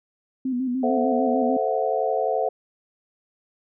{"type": "tone with vibrato", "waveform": "sine", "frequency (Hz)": 253.3, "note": "B3", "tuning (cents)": 44, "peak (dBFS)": -22, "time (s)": [0.45, 1.57], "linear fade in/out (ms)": 5, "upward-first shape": "square", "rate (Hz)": 6.7, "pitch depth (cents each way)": 55}
{"type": "chord", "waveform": "sine", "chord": "F# half-diminished seventh", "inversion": "first", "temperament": "equal with one note detuned", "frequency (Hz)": [440, 523.3, 668.5, 740], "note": ["A4", "C5", "E5", "F#5"], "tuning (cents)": [0, 0, 24, 0], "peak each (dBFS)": -26, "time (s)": [0.83, 2.49], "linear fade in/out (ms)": 5}
{"effects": []}